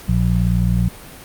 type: harmonic tone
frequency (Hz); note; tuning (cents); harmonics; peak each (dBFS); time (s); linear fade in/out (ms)
59; A#1; +22; 1 / 2 / 3; -18 / -18 / -18; 0.08-0.89; 10
effects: pink hiss -38 dBFS RMS until 1.24 s + Opus 48 kbps